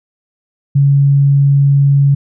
sine tone, 140.1 Hz, C#3, 19 cents sharp, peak -6 dBFS, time 0.75-2.15 s, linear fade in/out 10 ms, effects none

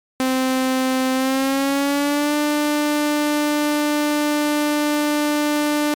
sawtooth tone with pitch glide, 259.9 to 296.8 Hz, C4 to D4, -11 to +18 cents, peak -13 dBFS, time 0.2-5.94 s, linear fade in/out 0 ms, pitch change +229 cents, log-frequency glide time 1.13-2.35 s, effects MP3 96 kbps

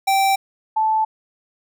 square / sine tone pair in turn, 779 / 874.4 Hz, G5 / A5, -11 / -11 cents, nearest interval major second, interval 200 cents, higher second, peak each -15 dBFS, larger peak neither, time 0.07-0.36 / 0.76-1.05 s, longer neither, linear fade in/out 10 ms, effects none

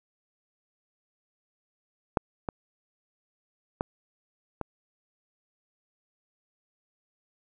clicks, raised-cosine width 1 ms, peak -8 / -16 / -13 / -17 dBFS, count 4, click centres 2.172 / 2.488 / 3.809 / 4.613 s, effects none

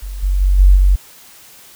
sine tone with level steps, 47.07 Hz, F#1, 30 cents sharp, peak -23 / -12 / -9 / -4 / -7 dBFS, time 0.02-0.96 s, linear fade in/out 10 ms, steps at 0.22 / 0.4 / 0.58 / 0.75 s, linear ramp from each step 20 ms, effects white hiss -42 dBFS RMS until 1.75 s

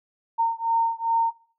sine beating tone pair, 915 / 917.5 Hz, A#5 / A#5, -32 / -28 cents, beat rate 2.5 Hz, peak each -23 / -24 dBFS, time 0.38-1.31 s, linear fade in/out 20 ms, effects noise-tail reverb RT60 0.4 s tail -18 dB re dry

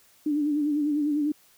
sine tone with vibrato, 295.5 Hz, D4, 11 cents sharp, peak -22 dBFS, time 0.26-1.32 s, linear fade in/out 5 ms, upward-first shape sine, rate 10 Hz, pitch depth 54 cents each way, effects white hiss -59 dBFS RMS until 1.57 s

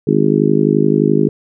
harmonic tone, 51.6 Hz, G#1, 10 cents flat, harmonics 3 / 4 / 5 / 6 / 7 / 8, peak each -17 / -17 / -17 / -17 / -17 / -17 dBFS, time 0.07-1.29 s, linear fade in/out 5 ms, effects none

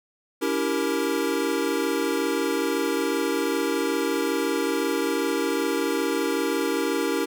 square chord, C# diminished seventh, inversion none, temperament equal with one note detuned, 284.3 / 329.6 / 392 / 466.2 Hz, C#4 / E4 / G4 / Bb4, +44 / 0 / 0 / 0 cents, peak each -29 dBFS, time 0.41-7.26 s, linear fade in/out 20 ms, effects none

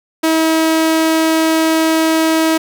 sawtooth tone, 321.1 Hz, E4, 45 cents flat, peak -7 dBFS, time 0.23-2.58 s, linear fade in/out 10 ms, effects none

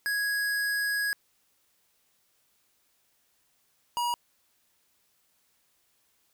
square tone pair in turn, 1661.2 / 958.9 Hz, G#6 / A#5, 0 / +49 cents, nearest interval minor seventh, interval 951 cents, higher first, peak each -27 dBFS, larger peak neither, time 0.06-1.13 / 3.97-4.14 s, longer first, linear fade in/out 0 ms, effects white hiss -70 dBFS RMS until 6.33 s

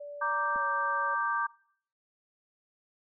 sine tone with pitch glide, 580 to 562.5 Hz, D5 to C#5, -22 to +25 cents, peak -39 dBFS, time 0-1.15 s, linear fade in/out 10 ms, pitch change -53 cents, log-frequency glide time 0.54-0.63 s
sine chord, G minor, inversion first, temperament equal, 932.3 / 1174.7 / 1568 Hz, Bb5 / D6 / G6, 0 / 0 / 0 cents, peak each -33 / -30 / -32 dBFS, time 0.21-1.47 s, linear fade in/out 10 ms
clicks, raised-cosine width 2 ms, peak -36 dBFS, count 2, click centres 0.558 / 0.562 s
effects noise-tail reverb RT60 0.6 s tail -23 dB re dry

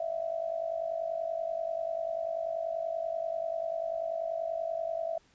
sine tone with amplitude modulation, 660 Hz, E5, 2 cents sharp, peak -27 dBFS, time 0-5.18 s, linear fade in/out 5 ms, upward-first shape sine, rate 50.3 Hz, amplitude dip 80%, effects pink hiss -65 dBFS RMS until 5.34 s + resampled to 16000 Hz

